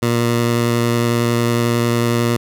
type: tone with vibrato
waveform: 15% pulse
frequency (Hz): 118.3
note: A#2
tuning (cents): +26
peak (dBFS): -8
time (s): 0.02-2.37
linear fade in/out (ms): 10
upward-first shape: square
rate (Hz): 11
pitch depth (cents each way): 8
effects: none